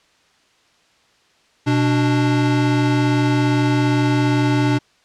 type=tone pair together; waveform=square; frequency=123.73 / 293.7 Hz; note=B2 / D4; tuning=+4 / 0 cents; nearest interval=octave + minor third; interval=1496 cents; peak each=-18 dBFS; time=1.66-4.79 s; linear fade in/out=20 ms; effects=white hiss -57 dBFS RMS until 5.04 s + low-pass 5000 Hz 12 dB/octave